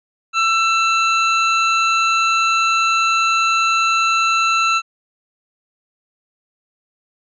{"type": "tone", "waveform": "25% pulse", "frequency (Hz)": 1335, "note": "E6", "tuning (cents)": 22, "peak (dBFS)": -10, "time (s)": [0.33, 4.82], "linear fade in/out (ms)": 50, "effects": ["resampled to 16000 Hz"]}